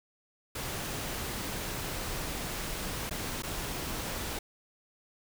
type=noise with dropouts; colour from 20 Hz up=pink; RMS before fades=-36 dBFS; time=0.55-4.39 s; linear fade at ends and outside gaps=5 ms; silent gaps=3.096-3.109 / 3.423-3.433 s; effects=none